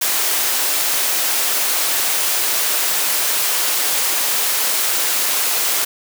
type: high-pass noise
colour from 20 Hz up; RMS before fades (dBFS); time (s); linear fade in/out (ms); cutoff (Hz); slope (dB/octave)
white; -18; 0.01-5.85; 10; 410; 12
effects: none